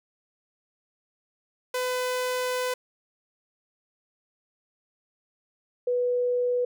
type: tone pair in turn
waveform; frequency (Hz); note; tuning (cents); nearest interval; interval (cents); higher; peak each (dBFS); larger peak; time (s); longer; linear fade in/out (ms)
sawtooth / sine; 503 / 491.8; B4 / B4; +32 / -7; unison; 39; first; -22 / -22; neither; 1.74-2.74 / 5.87-6.65; first; 5
effects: none